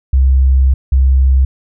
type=tone pair in turn; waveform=sine; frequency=66 / 66 Hz; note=C2 / C2; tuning=+16 / +16 cents; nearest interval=unison; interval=0 cents; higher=neither; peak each=-6 dBFS; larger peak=neither; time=0.13-0.74 / 0.92-1.45 s; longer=first; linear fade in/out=5 ms; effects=none